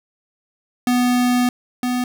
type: tone pair in turn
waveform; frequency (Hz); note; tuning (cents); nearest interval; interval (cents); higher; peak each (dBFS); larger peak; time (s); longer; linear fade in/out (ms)
square; 246.9 / 248.2; B3 / B3; 0 / +9; unison; 9; second; -15 / -19; first; 0.87-1.49 / 1.83-2.04; first; 2
effects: none